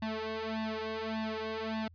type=tone with flanger; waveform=sawtooth; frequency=220 Hz; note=A3; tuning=in tune; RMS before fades=-36 dBFS; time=0.02-1.88 s; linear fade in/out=5 ms; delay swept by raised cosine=1.1 to 2.7 ms; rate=1.7 Hz; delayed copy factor=+1; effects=added 84 Hz sine -54 dBFS peak until 1.94 s + resampled to 11025 Hz